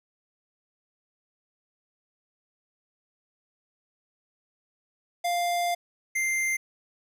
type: tone pair in turn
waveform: square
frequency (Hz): 698.5 / 2093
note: F5 / C7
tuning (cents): 0 / 0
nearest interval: octave + perfect fifth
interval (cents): 1900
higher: second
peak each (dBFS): -25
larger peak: neither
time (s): 5.24-5.75 / 6.15-6.57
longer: first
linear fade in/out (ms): 10
effects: resampled to 32000 Hz + 10-bit